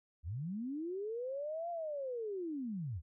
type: linear two-way sweep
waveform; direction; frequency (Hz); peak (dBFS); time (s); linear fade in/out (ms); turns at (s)
sine; up then down; 67.3 to 698.5 to 67.3; -37; 0.23-3.02; 50; 1.7
effects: none